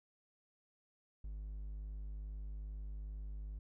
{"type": "tone", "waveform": "triangle", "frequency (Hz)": 51.2, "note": "G#1", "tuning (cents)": -24, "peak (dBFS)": -40, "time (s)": [1.24, 3.59], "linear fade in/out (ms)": 5, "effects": []}